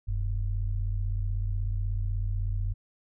sine tone pair together, 41.59 / 97.8 Hz, E1 / G2, +16 / -4 cents, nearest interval octave + minor third, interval 1480 cents, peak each -28 / -30 dBFS, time 0.07-2.74 s, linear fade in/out 20 ms, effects none

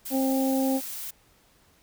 blue noise, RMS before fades -36 dBFS, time 0.05-1.11 s, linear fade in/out 10 ms
harmonic tone, 265.9 Hz, C4, 28 cents sharp, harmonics 1 / 2 / 3, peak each -23 / -29 / -33 dBFS, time 0.1-0.81 s, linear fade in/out 50 ms
effects pink hiss -61 dBFS RMS until 1.82 s

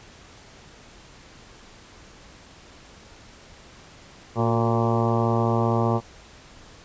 harmonic tone with a mistuned harmonic, 115.2 Hz, A#2, 20 cents flat, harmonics 1 / 2 / 3 / 4 / 5 / 6 / 7 / 8 / 9 / 10, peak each -23 / -26 / -28 / -29 / -30 / -31 / -31 / -32 / -33 / -33 dBFS, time 4.35-6.01 s, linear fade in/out 50 ms, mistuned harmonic 3, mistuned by +53 cents, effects pink hiss -48 dBFS RMS until 6.84 s + resampled to 16000 Hz

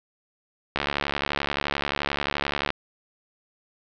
click train, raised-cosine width 0.3 ms, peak -8 dBFS, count 140, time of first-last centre 0.76-2.704 s, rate 71.5 Hz, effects low-pass 5000 Hz 12 dB/octave

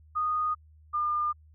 sine tone pair in turn, 1235 / 1205.4 Hz, D#6 / D6, -13 / +45 cents, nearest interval unison, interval 42 cents, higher first, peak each -25 dBFS, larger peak neither, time 0.15-0.55 / 0.93-1.33 s, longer neither, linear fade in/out 20 ms, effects added 77 Hz sine -53 dBFS peak until 1.54 s

